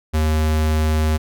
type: tone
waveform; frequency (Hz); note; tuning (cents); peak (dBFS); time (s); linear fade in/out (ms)
square; 77.78; D#2; 0; -16; 0.13-1.18; 20
effects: none